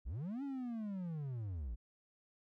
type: linear two-way sweep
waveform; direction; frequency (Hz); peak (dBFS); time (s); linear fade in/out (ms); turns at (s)
triangle; up then down; 43.65 to 285.1 to 49.5; -37; 0.05-1.76; 20; 0.43
effects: none